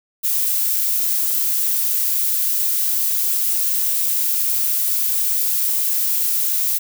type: noise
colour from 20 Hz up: violet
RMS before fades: -19 dBFS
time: 0.23-6.79 s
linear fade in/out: 20 ms
effects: none